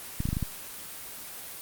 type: clicks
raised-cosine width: 5 ms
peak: -16 dBFS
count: 6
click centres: 0.204 / 0.255 / 0.289 / 0.33 / 0.369 / 0.427 s
effects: white hiss -41 dBFS RMS until 1.61 s + Opus 24 kbps

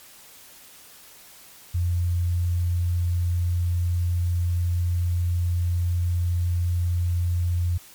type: tone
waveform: sine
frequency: 87.31 Hz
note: F2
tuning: in tune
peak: -20 dBFS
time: 1.74-7.78 s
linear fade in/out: 10 ms
effects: white hiss -48 dBFS RMS until 7.94 s + MP3 96 kbps

